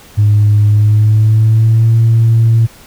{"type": "tone with pitch glide", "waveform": "sine", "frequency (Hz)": [104.5, 113.96], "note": ["G#2", "A#2"], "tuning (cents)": [11, -39], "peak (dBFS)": -4, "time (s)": [0.17, 2.67], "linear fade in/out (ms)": 20, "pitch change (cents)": 150, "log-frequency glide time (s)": [0.68, 1.94], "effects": ["tanh soft clip ceiling -2 dBFS", "pink hiss -39 dBFS RMS until 2.86 s"]}